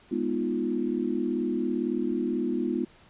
sine chord, F half-diminished seventh, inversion first, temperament equal, 207.7 / 246.9 / 311.1 / 349.2 Hz, Ab3 / Cb4 / Eb4 / F4, 0 / 0 / 0 / 0 cents, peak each -33 / -29 / -32 / -30 dBFS, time 0.11-2.85 s, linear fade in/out 10 ms, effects pink hiss -56 dBFS RMS until 3.09 s + resampled to 8000 Hz

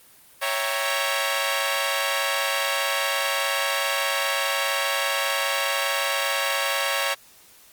10% pulse chord, C# diminished seventh, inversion none, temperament equal, 554.4 / 659.3 / 784 / 932.3 Hz, C#5 / E5 / G5 / Bb5, 0 / 0 / 0 / 0 cents, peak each -17 / -21 / -23 / -21 dBFS, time 0.41-7.15 s, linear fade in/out 20 ms, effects white hiss -52 dBFS RMS until 7.72 s + Opus 32 kbps

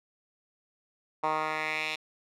10% pulse tone with band-pass filter sweep, 155.56 Hz, D#3, in tune, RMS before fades -31 dBFS, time 1.23-1.96 s, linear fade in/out 10 ms, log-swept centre 1000 to 3100 Hz, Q 2.5, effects none

